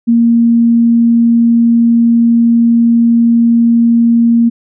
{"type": "tone", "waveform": "sine", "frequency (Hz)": 233.1, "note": "A#3", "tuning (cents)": 0, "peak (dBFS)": -5, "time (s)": [0.07, 4.5], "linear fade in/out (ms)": 20, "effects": []}